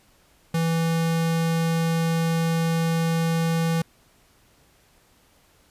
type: tone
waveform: square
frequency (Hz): 164.81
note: E3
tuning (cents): 0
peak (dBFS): -21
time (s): 0.54-3.82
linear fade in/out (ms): 5
effects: pink hiss -59 dBFS RMS until 5.7 s + resampled to 32000 Hz